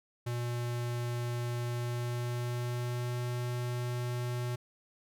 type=tone with pitch glide; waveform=square; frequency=120.4 to 122.29 Hz; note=B2 to B2; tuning=-44 to -17 cents; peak=-33 dBFS; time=0.26-4.56 s; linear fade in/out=10 ms; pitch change=+27 cents; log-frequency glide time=1.68-3.21 s; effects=none